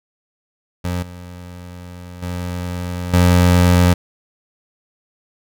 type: tone with level steps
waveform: 25% pulse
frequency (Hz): 88.8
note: F2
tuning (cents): +29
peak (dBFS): -16 / -29 / -19 / -6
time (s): 0.84-3.94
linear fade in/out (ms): 10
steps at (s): 1.02 / 2.22 / 3.13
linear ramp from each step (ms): 10
effects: none